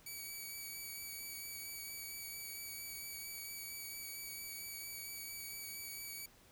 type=tone with vibrato; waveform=5% pulse; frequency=2276 Hz; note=C#7; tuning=45 cents sharp; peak=-35 dBFS; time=0.06-6.26 s; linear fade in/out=5 ms; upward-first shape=sine; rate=4.4 Hz; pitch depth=17 cents each way; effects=pink hiss -64 dBFS RMS until 6.51 s